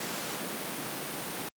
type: high-pass noise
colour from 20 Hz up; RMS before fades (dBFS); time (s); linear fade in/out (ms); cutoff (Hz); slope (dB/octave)
pink; -36; 0-1.49; 5; 160; 24
effects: Opus 48 kbps